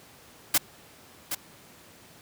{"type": "noise with echo", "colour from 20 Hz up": "white", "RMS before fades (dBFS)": -21, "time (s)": [0.54, 0.58], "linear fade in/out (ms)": 5, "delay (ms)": 770, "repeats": 1, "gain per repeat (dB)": -9, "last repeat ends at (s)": 1.35, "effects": ["pink hiss -52 dBFS RMS until 2.21 s", "high-pass 100 Hz 12 dB/octave"]}